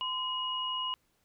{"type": "tone pair together", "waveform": "sine", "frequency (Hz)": [1022.5, 2892], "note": ["C6", "F#7"], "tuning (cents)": [-40, -40], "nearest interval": "octave + tritone", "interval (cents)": 1800, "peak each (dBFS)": [-35, -33], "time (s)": [0.01, 0.94], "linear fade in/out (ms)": 0, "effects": ["pink hiss -73 dBFS RMS until 1.24 s"]}